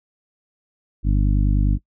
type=harmonic tone; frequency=50 Hz; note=G1; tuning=35 cents sharp; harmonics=1 / 2 / 3 / 4 / 5 / 6; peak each=-16 / -22 / -26 / -28 / -30 / -32 dBFS; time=1.03-1.79 s; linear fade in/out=50 ms; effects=noise-tail reverb RT60 0.1 s tail -22 dB re dry